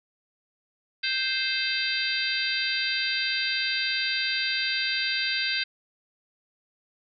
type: harmonic tone with a mistuned harmonic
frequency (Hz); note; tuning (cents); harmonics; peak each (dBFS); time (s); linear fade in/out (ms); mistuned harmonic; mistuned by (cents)
523.3; C5; 0; 3 / 4 / 5 / 6 / 7 / 8 / 9; -31 / -33 / -31 / -36 / -33 / -34 / -31; 1.03-5.64; 10; 8; -63
effects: none